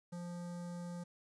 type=tone with notch filter; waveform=square; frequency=174.61 Hz; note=F3; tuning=in tune; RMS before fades=-44 dBFS; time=0.12-1.04 s; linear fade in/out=10 ms; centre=2700 Hz; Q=0.61; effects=resampled to 22050 Hz + 12-bit